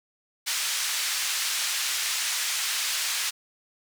white band-pass noise, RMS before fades -28 dBFS, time 0.46-3.31 s, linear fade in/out 20 ms, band 1500 to 7400 Hz, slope 12 dB/octave, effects none

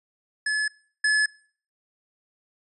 square tone pair in turn, 1714 / 1714 Hz, A6 / A6, -46 / -46 cents, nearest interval unison, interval 0 cents, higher neither, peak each -23 / -19 dBFS, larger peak second, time 0.46-0.68 / 1.04-1.26 s, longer neither, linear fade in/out 5 ms, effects noise-tail reverb RT60 0.5 s tail -24 dB re dry + resampled to 24000 Hz

